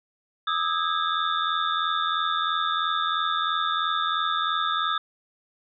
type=tone cluster; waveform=sine; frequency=1214 / 1297 / 1644 / 3522 / 3692 Hz; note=D#6 / E6 / G#6 / A7 / A#7; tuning=-43 / -28 / -18 / +1 / -17 cents; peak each=-28 / -26 / -32 / -31 / -34 dBFS; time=0.47-4.98 s; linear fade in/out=5 ms; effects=none